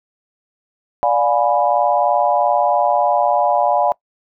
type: chord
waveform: sine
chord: D diminished seventh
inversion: none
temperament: equal with one note detuned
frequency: 587.3 / 710.3 / 830.6 / 987.8 Hz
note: D5 / F5 / Ab5 / Cb6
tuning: 0 / +29 / 0 / 0 cents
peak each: -18 / -17 / -18 / -21 dBFS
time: 1.03-3.92 s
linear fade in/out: 0 ms
effects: noise-tail reverb RT60 0.1 s tail -23 dB re dry